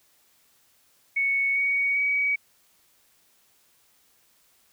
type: tone with pitch steps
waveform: sine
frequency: 2217 / 2241 / 2266 Hz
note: C#7 / C#7 / C#7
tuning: 0 / +18 / +37 cents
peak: -21 dBFS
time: 1.16-2.36 s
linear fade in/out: 10 ms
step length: 400 ms
effects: white hiss -63 dBFS RMS until 4.72 s